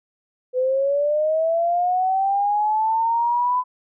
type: linear sweep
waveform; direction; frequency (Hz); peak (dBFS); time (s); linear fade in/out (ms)
sine; up; 500 to 1008; -17; 0.53-3.64; 50
effects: none